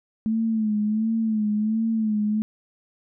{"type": "tone with vibrato", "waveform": "sine", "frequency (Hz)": 217.6, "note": "A3", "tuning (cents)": -19, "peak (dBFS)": -20, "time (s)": [0.26, 2.42], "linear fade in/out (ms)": 0, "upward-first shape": "sine", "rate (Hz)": 1.4, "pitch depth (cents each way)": 64, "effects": []}